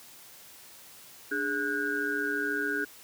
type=tone cluster; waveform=sine; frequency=292.7 / 415 / 1468 / 1602 Hz; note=D4 / G#4 / F#6 / G6; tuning=-6 / -1 / -14 / +37 cents; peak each=-35 / -35 / -31 / -33 dBFS; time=1.31-2.85 s; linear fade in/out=10 ms; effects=white hiss -51 dBFS RMS until 3.03 s + high-pass 60 Hz 12 dB/octave